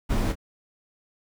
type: noise with echo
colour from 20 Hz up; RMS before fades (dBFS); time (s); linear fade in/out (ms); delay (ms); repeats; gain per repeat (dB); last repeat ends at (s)
brown; -23; 0.09-0.33; 20; 25; 1; -9; 0.355
effects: none